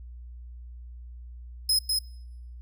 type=tone with echo; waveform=sawtooth; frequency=5110 Hz; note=D#8; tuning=45 cents sharp; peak=-18 dBFS; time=1.69-1.79 s; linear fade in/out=5 ms; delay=200 ms; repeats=1; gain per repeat=-3 dB; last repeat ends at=1.99 s; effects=noise-tail reverb RT60 1.0 s tail -26 dB re dry + added 60 Hz sine -40 dBFS peak until 2.61 s